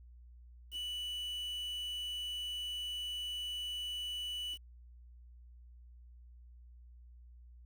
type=tone with quantisation; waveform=triangle; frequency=2960 Hz; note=F#7; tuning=in tune; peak=-36 dBFS; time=0.71-4.58 s; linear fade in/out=50 ms; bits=9; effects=added 60 Hz sine -53 dBFS peak until 7.65 s